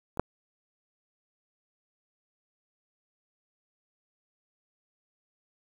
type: clicks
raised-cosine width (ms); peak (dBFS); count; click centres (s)
1; -30 / -8; 2; 0.173 / 0.196
effects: 8-bit